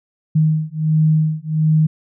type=beating tone pair; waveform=sine; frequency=155.5 / 156.9 Hz; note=D#3 / D#3; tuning=-1 / +15 cents; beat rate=1.4 Hz; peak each=-16 dBFS; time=0.35-1.87 s; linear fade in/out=10 ms; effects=none